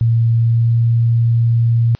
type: tone with pitch glide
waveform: sine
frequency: 115.4 to 116.47 Hz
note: A#2 to A#2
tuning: -17 to -1 cents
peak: -10 dBFS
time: 0.01-1.95 s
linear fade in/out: 0 ms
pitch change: +16 cents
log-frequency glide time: 0.35-0.76 s
effects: white hiss -52 dBFS RMS until 1.99 s + resampled to 11025 Hz